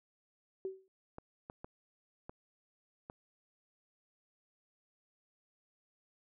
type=tone with exponential decay; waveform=sine; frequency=381.1 Hz; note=G4; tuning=49 cents flat; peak=-33 dBFS; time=0.65-0.88 s; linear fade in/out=1 ms; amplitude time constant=48 ms
type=clicks; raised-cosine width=1 ms; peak=-31 dBFS; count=5; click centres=1.184 / 1.499 / 1.645 / 2.295 / 3.099 s
effects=none